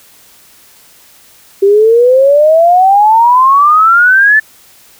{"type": "exponential sweep", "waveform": "sine", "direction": "up", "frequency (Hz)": [388.8, 1769], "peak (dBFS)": -3, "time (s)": [1.62, 4.4], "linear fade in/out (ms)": 10, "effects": ["white hiss -42 dBFS RMS until 4.99 s"]}